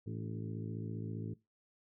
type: harmonic tone with a mistuned harmonic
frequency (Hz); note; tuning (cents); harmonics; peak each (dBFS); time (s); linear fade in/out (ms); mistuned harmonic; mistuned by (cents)
55; A1; 0; 2 / 3 / 4 / 5 / 6 / 7 / 8; -41 / -45 / -47 / -49 / -51 / -52 / -53; 0.06-1.34; 10; 5; +52
effects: noise-tail reverb RT60 0.2 s tail -18 dB re dry